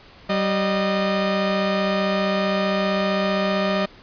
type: tone pair together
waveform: sawtooth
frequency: 192.54 / 613 Hz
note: G3 / D#5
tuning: -31 / -26 cents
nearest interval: octave + minor sixth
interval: 2005 cents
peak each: -18 dBFS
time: 0.29-3.86 s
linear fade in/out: 10 ms
effects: pink hiss -47 dBFS RMS until 4.02 s + resampled to 11025 Hz